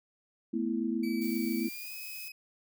sine chord, A suspended second, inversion none, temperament just, 220 / 247.5 / 330 Hz, A3 / B3 / E4, 0 / +4 / +2 cents, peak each -33 dBFS, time 0.53-1.69 s, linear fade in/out 10 ms
30% pulse tone with pitch glide, 2297 to 2534 Hz, D7 to D#7, -39 to +31 cents, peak -40 dBFS, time 1.03-2.32 s, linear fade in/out 5 ms, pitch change +170 cents, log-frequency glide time 1.58-1.95 s
violet noise, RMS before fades -44 dBFS, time 1.21-2.29 s, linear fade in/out 10 ms
effects none

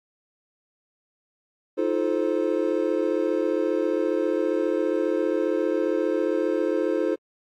triangle chord, F dominant seventh, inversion third, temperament just, 314.3 / 349.2 / 436.5 / 523.8 Hz, Eb4 / F4 / A4 / C5, +18 / 0 / -14 / +2 cents, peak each -25 dBFS, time 1.77-7.16 s, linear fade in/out 20 ms, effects AAC 48 kbps

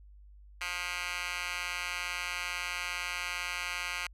10% pulse tone with high-pass filter, 177.7 Hz, F3, 30 cents sharp, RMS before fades -36 dBFS, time 0.61-4.07 s, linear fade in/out 2 ms, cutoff 1800 Hz, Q 4.6, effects added 50 Hz sine -51 dBFS peak until 4.13 s + low-pass 11000 Hz 12 dB/octave

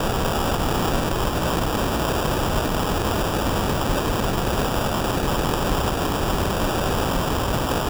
pink noise with sample-and-hold, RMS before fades -22 dBFS, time 0-7.89 s, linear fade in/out 5 ms, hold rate 2100 Hz, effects none

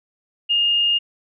sine tone, 2834 Hz, F7, 25 cents sharp, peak -15 dBFS, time 0.49-0.99 s, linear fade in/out 20 ms, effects none

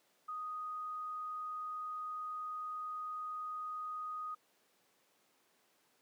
sine tone, 1244.5 Hz, D#6, in tune, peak -39 dBFS, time 0.28-4.35 s, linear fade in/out 10 ms, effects pink hiss -72 dBFS RMS until 6.01 s + high-pass 300 Hz 12 dB/octave

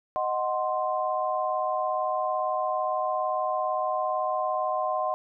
sine chord, C diminished, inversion first, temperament equal, 622.3 / 740 / 1046.5 Hz, Eb5 / Gb5 / C6, 0 / 0 / 0 cents, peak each -29 dBFS, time 0.16-5.14 s, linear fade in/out 0 ms, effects none

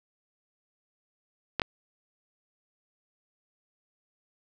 clicks, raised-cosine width 0.3 ms, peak -10 dBFS, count 2, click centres 1.597 / 1.618 s, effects none

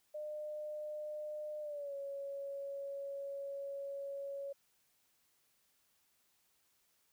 sine tone with pitch glide, 604 to 557.1 Hz, D5 to C#5, +48 to +9 cents, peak -40 dBFS, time 0.14-4.53 s, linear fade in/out 10 ms, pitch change -139 cents, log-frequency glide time 1.61-1.94 s, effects white hiss -75 dBFS RMS until 7.12 s

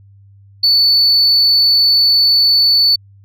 sine tone, 4477 Hz, C#8, 16 cents sharp, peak -6 dBFS, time 0.63-2.96 s, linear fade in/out 10 ms, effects tanh soft clip ceiling -6 dBFS + added 99 Hz sine -41 dBFS peak until 3.24 s

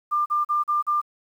sine tone bursts, 1195 Hz, D6, 30 cents sharp, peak -19 dBFS, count 5, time 0.11-1.016 s, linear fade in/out 20 ms, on 150 ms, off 39 ms, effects 9-bit

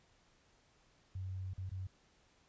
sine tone with dropouts, 93.8 Hz, F#2, 24 cents sharp, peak -39 dBFS, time 1.15-1.87 s, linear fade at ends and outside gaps 5 ms, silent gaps 1.536-1.579 / 1.695-1.715 s, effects pink hiss -70 dBFS RMS until 2.48 s + resampled to 16000 Hz

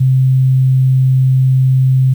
sine tone, 130.81 Hz, C3, in tune, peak -7 dBFS, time 0-2.14 s, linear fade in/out 10 ms, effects 7-bit

